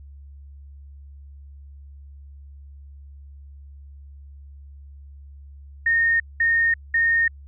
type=tone bursts; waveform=sine; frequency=1840 Hz; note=A#6; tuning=23 cents flat; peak=-16 dBFS; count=3; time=5.86-7.28 s; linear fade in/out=5 ms; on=340 ms; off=200 ms; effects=added 70 Hz sine -40 dBFS peak until 7.47 s